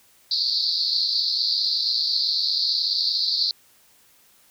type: band-pass noise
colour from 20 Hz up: pink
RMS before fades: -23 dBFS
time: 0.31-3.51 s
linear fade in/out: 2 ms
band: 4100 to 4800 Hz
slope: 96 dB/octave
effects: white hiss -57 dBFS RMS until 4.5 s